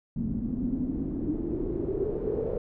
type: noise with low-pass filter sweep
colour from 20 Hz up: pink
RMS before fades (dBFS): -30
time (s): 0.16-2.58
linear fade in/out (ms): 5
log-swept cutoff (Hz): 210 to 480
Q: 7.3
effects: none